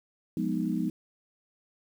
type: chord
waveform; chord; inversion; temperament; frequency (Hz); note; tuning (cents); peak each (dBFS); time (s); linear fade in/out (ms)
sine; F half-diminished seventh; none; equal with one note detuned; 177.87 / 207.7 / 246.9 / 311.1; F3 / Ab3 / Cb4 / Eb4; +32 / 0 / 0 / 0; -32; 0.37-0.9; 2
effects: 9-bit